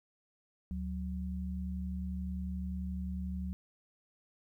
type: tone pair together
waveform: sine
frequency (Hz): 73.42 / 184.79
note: D2 / F#3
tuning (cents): 0 / -2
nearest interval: octave + major third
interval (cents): 1598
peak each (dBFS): -37 / -38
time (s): 0.71-3.53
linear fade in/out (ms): 0
effects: 12-bit